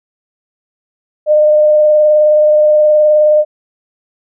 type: tone with vibrato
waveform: sine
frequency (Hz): 606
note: D#5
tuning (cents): -46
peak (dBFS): -5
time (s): 1.26-3.45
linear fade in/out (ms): 50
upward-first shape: sine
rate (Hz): 19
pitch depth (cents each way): 14
effects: none